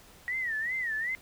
sine tone with vibrato, 1900 Hz, A#6, 33 cents sharp, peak -29 dBFS, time 0.28-1.15 s, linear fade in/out 0 ms, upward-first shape sine, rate 2.6 Hz, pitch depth 160 cents each way, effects pink hiss -55 dBFS RMS until 1.21 s

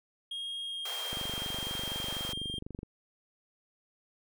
triangle tone with pitch glide, 3254 to 3200 Hz, G#7 to G7, -36 to +35 cents, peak -34 dBFS, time 0.31-2.59 s, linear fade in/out 5 ms, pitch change -29 cents, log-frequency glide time 0.65-1.03 s
pink high-pass noise, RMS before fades -42 dBFS, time 0.85-2.33 s, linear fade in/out 5 ms, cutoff 440 Hz, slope 48 dB/octave
click train, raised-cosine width 3 ms, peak -28 dBFS, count 42, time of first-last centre 1.13-2.831 s, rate 24.1 Hz
effects none

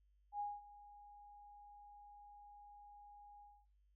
sine tone with ADSR envelope, 822 Hz, G#5, 18 cents flat, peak -38 dBFS, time 0.32-3.66 s, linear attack 77 ms, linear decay 210 ms, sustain -19 dB, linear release 250 ms, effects noise-tail reverb RT60 0.3 s tail -22 dB re dry + added 50 Hz sine -70 dBFS peak until 3.95 s

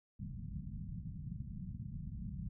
white low-pass noise, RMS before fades -44 dBFS, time 0.19-2.49 s, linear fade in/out 10 ms, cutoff 200 Hz, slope 48 dB/octave, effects none

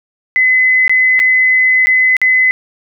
sine tone with dropouts, 2027 Hz, B6, 45 cents sharp, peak -7 dBFS, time 0.36-2.51 s, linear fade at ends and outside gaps 0 ms, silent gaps 0.879-0.895 / 1.193-1.2 / 1.86-1.87 / 2.167-2.216 s, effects none

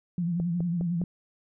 sine tone with vibrato, 172.1 Hz, F3, 25 cents flat, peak -25 dBFS, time 0.18-1.04 s, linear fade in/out 2 ms, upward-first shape sine, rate 11 Hz, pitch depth 66 cents each way
click train, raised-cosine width 2 ms, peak -23 dBFS, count 4, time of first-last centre 0.4-1.016 s, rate 4.87 Hz
effects none

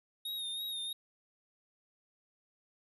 square tone with vibrato, 3719 Hz, A#7, 5 cents flat, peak -37 dBFS, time 0.25-0.93 s, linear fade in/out 5 ms, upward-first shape sine, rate 3.1 Hz, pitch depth 45 cents each way, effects none

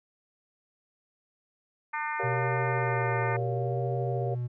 harmonic tone, 301.5 Hz, D4, 46 cents sharp, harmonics 3 / 4 / 5 / 6 / 7 / 8, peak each -33 / -37 / -38 / -37 / -38 / -44 dBFS, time 1.93-3.37 s, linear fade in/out 10 ms
sine chord, G half-diminished seventh, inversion none, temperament just, 392 / 470.4 / 564.5 / 705.6 Hz, G4 / Bb4 / Db5 / F5, 0 / +16 / +31 / +18 cents, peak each -35 / -35 / -37 / -36 dBFS, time 2.19-4.35 s, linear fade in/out 10 ms
triangle tone with vibrato, 123.47 Hz, B2, in tune, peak -27 dBFS, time 2.23-4.48 s, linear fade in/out 20 ms, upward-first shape sine, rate 0.72 Hz, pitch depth 45 cents each way
effects none

